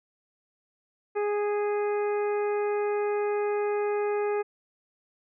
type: harmonic tone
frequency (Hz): 413.9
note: G#4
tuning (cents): -6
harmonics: 1 / 2 / 3 / 4 / 5 / 6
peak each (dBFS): -25 / -34 / -39 / -43 / -44 / -45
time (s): 1.15-4.43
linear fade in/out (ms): 20
effects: none